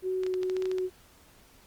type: tone with vibrato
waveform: sine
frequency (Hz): 371.3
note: F#4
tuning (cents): +6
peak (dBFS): -27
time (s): 0.02-0.9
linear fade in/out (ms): 50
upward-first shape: sine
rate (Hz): 2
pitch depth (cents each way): 9
type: clicks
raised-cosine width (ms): 0.2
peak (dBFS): -23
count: 10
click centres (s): 0.235 / 0.265 / 0.34 / 0.432 / 0.498 / 0.567 / 0.623 / 0.656 / 0.715 / 0.784
effects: pink hiss -58 dBFS RMS until 1.66 s + Opus 32 kbps